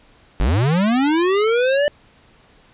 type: linear sweep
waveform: square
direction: up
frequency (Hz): 40.16 to 595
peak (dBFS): -15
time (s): 0.4-1.88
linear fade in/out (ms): 0
effects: pink hiss -52 dBFS RMS until 2.73 s + resampled to 8000 Hz